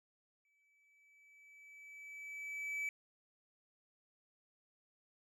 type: tone with exponential growth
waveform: triangle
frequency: 2300 Hz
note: D7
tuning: 37 cents flat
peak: -34 dBFS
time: 0.45-2.89 s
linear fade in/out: 1 ms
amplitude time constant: 530 ms
effects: none